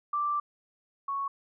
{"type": "tone pair in turn", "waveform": "sine", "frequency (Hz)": [1174.7, 1108.4], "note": ["D6", "C#6"], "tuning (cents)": [0, -1], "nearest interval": "minor second", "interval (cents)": 101, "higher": "first", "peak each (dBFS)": [-26, -29], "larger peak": "first", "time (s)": [[0.13, 0.4], [1.08, 1.28]], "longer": "first", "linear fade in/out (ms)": 5, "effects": []}